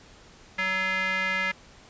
square tone with band-pass filter, 188.2 Hz, F#3, 30 cents sharp, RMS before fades -27 dBFS, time 0.58-1.52 s, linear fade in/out 10 ms, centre 2000 Hz, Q 4.2, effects pink hiss -52 dBFS RMS until 1.89 s + resampled to 16000 Hz

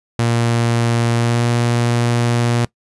sawtooth tone with pitch glide, 117.4 to 119.11 Hz, A#2 to A#2, +13 to +38 cents, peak -10 dBFS, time 0.19-2.65 s, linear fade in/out 0 ms, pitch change +25 cents, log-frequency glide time 1.18-1.43 s, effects noise-tail reverb RT60 0.1 s tail -21 dB re dry + resampled to 24000 Hz

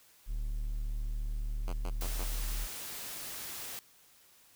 triangle tone, 37.3 Hz, D1, 28 cents sharp, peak -30 dBFS, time 0.26-2.68 s, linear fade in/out 50 ms
5% pulse tone bursts, 90.4 Hz, F#2, 40 cents flat, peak -30 dBFS, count 4, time 1.67-2.244 s, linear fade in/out 10 ms, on 61 ms, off 110 ms
white noise, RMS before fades -42 dBFS, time 2.01-3.79 s, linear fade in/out 0 ms
effects white hiss -62 dBFS RMS until 4.55 s

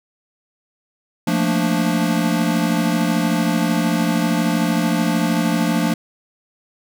square chord, Bb major seventh, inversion second, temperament equal, 174.61 / 220 / 233.1 / 293.7 Hz, F3 / A3 / Bb3 / D4, 0 / 0 / 0 / 0 cents, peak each -21 / -23 / -24 / -23 dBFS, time 1.27-5.94 s, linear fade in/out 5 ms, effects none

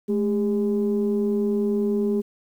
sine tone pair together, 214 / 404 Hz, A3 / G#4, -48 / -48 cents, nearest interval major seventh, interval 1100 cents, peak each -21 / -22 dBFS, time 0.08-2.22 s, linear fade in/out 20 ms, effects tanh soft clip ceiling -14 dBFS + 9-bit

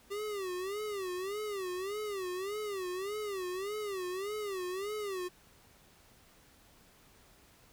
square tone with vibrato, 392 Hz, G4, in tune, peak -36 dBFS, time 0.1-5.29 s, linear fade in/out 20 ms, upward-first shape sine, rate 1.7 Hz, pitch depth 150 cents each way, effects pink hiss -62 dBFS RMS until 7.72 s

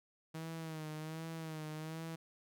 sawtooth tone with vibrato, 158.7 Hz, D#3, 35 cents sharp, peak -38 dBFS, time 0.34-2.16 s, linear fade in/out 10 ms, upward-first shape sine, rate 1.3 Hz, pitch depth 52 cents each way, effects none

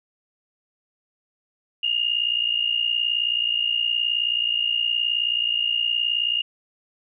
sine tone pair together, 2808 / 2867 Hz, F7 / F7, +9 / +45 cents, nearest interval unison, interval 36 cents, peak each -23 dBFS, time 1.83-6.42 s, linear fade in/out 5 ms, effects none

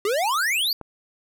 square exponential sweep, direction up, 386.8 to 4757 Hz, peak -21 dBFS, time 0.05-0.73 s, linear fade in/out 2 ms
click, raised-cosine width 1 ms, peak -22 dBFS, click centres 0.813 s
effects none

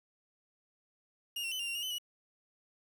40% pulse tone with pitch steps, 2840 / 2730 / 3023 / 2796 / 2757 / 2852 / 3031 / 2919 Hz, F7 / F7 / F#7 / F7 / F7 / F7 / F#7 / F#7, +28 / -40 / +36 / +1 / -23 / +36 / +41 / -24 cents, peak -34 dBFS, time 1.36-1.984 s, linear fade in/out 5 ms, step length 78 ms, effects 10-bit

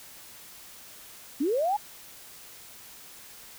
sine linear sweep, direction up, 251.7 to 860 Hz, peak -23 dBFS, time 1.4-1.77 s, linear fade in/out 10 ms, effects white hiss -48 dBFS RMS until 3.58 s

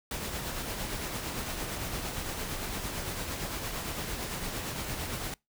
pink noise with tremolo, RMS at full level -34 dBFS, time 0.11-5.34 s, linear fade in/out 2 ms, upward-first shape triangle, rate 8.8 Hz, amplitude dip 40%, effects noise-tail reverb RT60 0.2 s tail -25 dB re dry

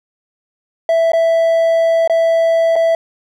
triangle tone with dropouts, 660 Hz, E5, 2 cents sharp, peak -8 dBFS, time 0.89-2.95 s, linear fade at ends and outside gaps 2 ms, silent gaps 1.119-1.133 / 2.076-2.097 / 2.757-2.762 s, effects none

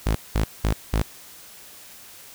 sawtooth tone bursts, 53.5 Hz, A1, 48 cents flat, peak -15 dBFS, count 4, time 0.06-1.02 s, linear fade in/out 5 ms, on 90 ms, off 200 ms, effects white hiss -45 dBFS RMS until 2.34 s

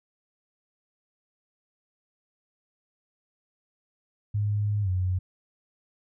sine tone with pitch glide, 103.83 to 91.97 Hz, G#2 to F#2, 0 to -10 cents, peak -23 dBFS, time 4.34-5.19 s, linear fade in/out 10 ms, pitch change -210 cents, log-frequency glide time 4.82-4.89 s, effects none

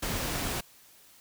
pink noise, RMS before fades -32 dBFS, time 0.02-0.61 s, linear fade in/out 10 ms, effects white hiss -57 dBFS RMS until 1.2 s

